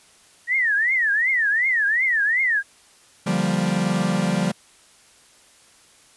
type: tone with vibrato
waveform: sine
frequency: 1858 Hz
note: A#6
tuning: 6 cents flat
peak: -17 dBFS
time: 0.47-2.63 s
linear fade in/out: 50 ms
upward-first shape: triangle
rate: 2.7 Hz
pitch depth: 270 cents each way
type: chord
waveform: 45% pulse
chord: G minor seventh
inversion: second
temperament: equal with one note detuned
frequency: 146.83 / 174.61 / 196 / 235.4 Hz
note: D3 / F3 / G3 / Bb3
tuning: 0 / 0 / 0 / +17 cents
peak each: -29 / -23 / -23 / -29 dBFS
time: 3.26-4.52 s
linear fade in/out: 10 ms
effects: white hiss -53 dBFS RMS until 6.16 s + resampled to 24000 Hz